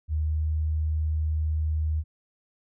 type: tone with pitch glide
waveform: sine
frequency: 77.2 to 77.74 Hz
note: D#2 to D#2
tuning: -13 to -1 cents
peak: -23 dBFS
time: 0.08-2.04 s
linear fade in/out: 50 ms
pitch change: +12 cents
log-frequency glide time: 0.26-0.47 s
effects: none